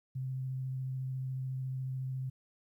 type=tone with vibrato; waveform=sine; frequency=130.81 Hz; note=C3; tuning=in tune; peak=-34 dBFS; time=0.15-2.3 s; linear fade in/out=10 ms; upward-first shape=square; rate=14 Hz; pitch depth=9 cents each way; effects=12-bit